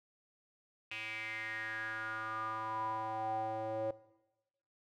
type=tone with band-pass filter sweep; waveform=square; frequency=110 Hz; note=A2; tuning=in tune; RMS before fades=-39 dBFS; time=0.91-3.91 s; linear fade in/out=5 ms; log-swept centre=2600 to 580 Hz; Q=7.2; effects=noise-tail reverb RT60 1.0 s tail -18 dB re dry